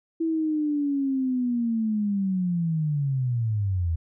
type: linear sweep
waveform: sine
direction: down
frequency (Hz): 329.6 to 79.5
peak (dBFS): -22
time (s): 0.2-3.96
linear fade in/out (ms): 10
effects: none